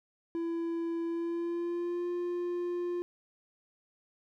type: tone with pitch glide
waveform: triangle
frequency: 334.8 to 351.4 Hz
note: E4 to F4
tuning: +27 to +11 cents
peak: -29 dBFS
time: 0.35-3.02 s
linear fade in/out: 0 ms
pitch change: +84 cents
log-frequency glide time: 1.05-2.09 s
effects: none